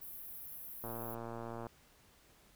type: high-pass noise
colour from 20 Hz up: pink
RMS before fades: -48 dBFS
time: 0.01-1.15 s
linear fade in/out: 10 ms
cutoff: 11000 Hz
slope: 96 dB/octave
type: click train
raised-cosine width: 1 ms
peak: -30 dBFS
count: 97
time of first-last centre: 0.84-1.668 s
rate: 116 Hz
effects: pink hiss -65 dBFS RMS until 2.55 s